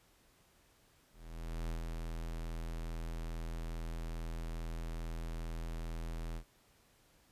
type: tone with ADSR envelope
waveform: square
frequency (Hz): 41.18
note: E1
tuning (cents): -1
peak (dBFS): -36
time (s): 1.12-6.44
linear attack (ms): 570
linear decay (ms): 110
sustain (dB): -3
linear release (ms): 77
effects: pink hiss -68 dBFS RMS until 7.31 s + resampled to 32000 Hz